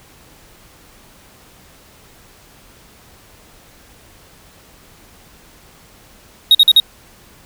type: tone bursts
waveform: triangle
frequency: 3762 Hz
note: A#7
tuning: 15 cents sharp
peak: -3 dBFS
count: 4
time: 6.51-6.8 s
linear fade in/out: 2 ms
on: 38 ms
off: 46 ms
effects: pink hiss -46 dBFS RMS until 7.45 s